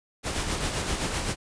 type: noise with tremolo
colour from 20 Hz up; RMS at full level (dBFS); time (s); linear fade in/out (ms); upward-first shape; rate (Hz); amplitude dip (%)
pink; -27; 0.23-1.36; 50; sine; 7.7; 45
effects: resampled to 22050 Hz